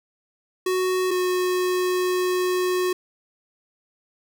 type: tone pair in turn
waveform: square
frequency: 370 / 364.5 Hz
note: F#4 / F#4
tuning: 0 / -26 cents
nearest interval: unison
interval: 26 cents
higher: first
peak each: -21 dBFS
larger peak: neither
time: 0.66-1.11 / 1.11-2.93 s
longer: second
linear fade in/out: 5 ms
effects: none